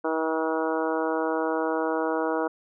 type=harmonic tone; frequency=160 Hz; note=D#3; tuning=49 cents sharp; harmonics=2 / 3 / 4 / 5 / 6 / 7 / 8 / 9; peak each=-29 / -28 / -31 / -34 / -33 / -37 / -37 / -36 dBFS; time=0.04-2.48 s; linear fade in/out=10 ms; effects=none